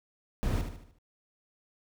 brown noise with echo, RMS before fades -29 dBFS, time 0.43-0.61 s, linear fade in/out 0 ms, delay 75 ms, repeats 5, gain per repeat -7 dB, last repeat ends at 0.985 s, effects none

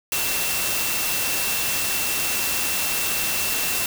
sine tone in noise, 2693 Hz, E7, 36 cents sharp, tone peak -30 dBFS, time 0.12-3.86 s, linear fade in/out 2 ms, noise white, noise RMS -24 dBFS, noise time 0.12-3.86 s, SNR -9 dB, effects none

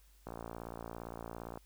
click train, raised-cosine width 1 ms, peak -29 dBFS, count 76, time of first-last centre 0.27-1.574 s, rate 57.5 Hz, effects added 50 Hz sine -61 dBFS peak until 1.65 s + white hiss -69 dBFS RMS until 1.65 s

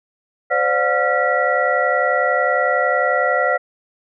sine tone cluster, 514 / 585 / 718 / 1376 / 1942 Hz, C5 / D5 / F5 / F6 / B6, -31 / -7 / +48 / -26 / -30 cents, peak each -21 dBFS, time 0.5-3.58 s, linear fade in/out 20 ms, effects none

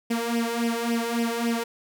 sawtooth tone with flanger, 233.1 Hz, A#3, in tune, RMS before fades -26 dBFS, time 0.1-1.64 s, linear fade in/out 10 ms, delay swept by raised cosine 0.36 to 2.06 ms, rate 3.6 Hz, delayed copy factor +0.75, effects none

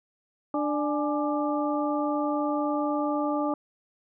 harmonic tone with a mistuned harmonic, 296 Hz, D4, 14 cents sharp, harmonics 1 / 2 / 3 / 4, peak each -27 / -30 / -32 / -33 dBFS, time 0.54-3.54 s, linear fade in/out 2 ms, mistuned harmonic 3, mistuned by -90 cents, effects none

